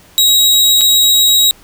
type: tone with dropouts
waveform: sawtooth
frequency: 3823 Hz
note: A#7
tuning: 43 cents sharp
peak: -4 dBFS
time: 0.18-1.51 s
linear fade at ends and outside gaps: 0 ms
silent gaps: 0.81-0.815 s
effects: pink hiss -44 dBFS RMS until 1.63 s